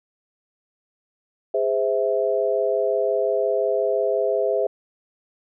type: tone cluster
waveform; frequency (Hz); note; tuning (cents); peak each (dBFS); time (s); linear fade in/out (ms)
sine; 411.3 / 517 / 655; G#4 / C5 / E5; -17 / -21 / -11; -23; 1.54-4.67; 5
effects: none